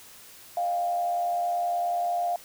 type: tone with frequency modulation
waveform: sine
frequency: 702 Hz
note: F5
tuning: 9 cents sharp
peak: -24 dBFS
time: 0.57-2.36 s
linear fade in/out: 2 ms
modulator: 89.4 Hz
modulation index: 0.45
effects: white hiss -49 dBFS RMS until 2.44 s